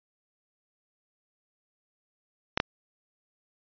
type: clicks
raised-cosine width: 0.3 ms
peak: -6 dBFS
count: 2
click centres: 2.575 / 2.601 s
effects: resampled to 11025 Hz